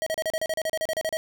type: tone bursts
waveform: square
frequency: 638 Hz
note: D#5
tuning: 43 cents sharp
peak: -25 dBFS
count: 15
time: 0.02-1.17 s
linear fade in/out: 0 ms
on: 44 ms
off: 35 ms
effects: none